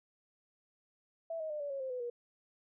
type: tone with pitch steps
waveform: sine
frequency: 659.3 / 629.9 / 601.8 / 574.9 / 549.3 / 524.8 / 501.4 / 479 Hz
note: E5 / D#5 / D5 / D5 / C#5 / C5 / B4 / A#4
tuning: 0 / +21 / +42 / -37 / -16 / +5 / +26 / +47 cents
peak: -36 dBFS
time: 1.3-2.1 s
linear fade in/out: 5 ms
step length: 100 ms
effects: none